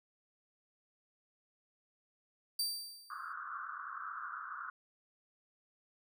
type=tone with exponential decay; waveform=sawtooth; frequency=4663 Hz; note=D8; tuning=13 cents flat; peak=-28 dBFS; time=2.59-3.33 s; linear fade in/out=5 ms; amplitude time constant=160 ms
type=band-pass noise; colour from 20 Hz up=white; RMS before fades=-44 dBFS; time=3.1-4.7 s; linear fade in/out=2 ms; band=1100 to 1500 Hz; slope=96 dB/octave
effects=none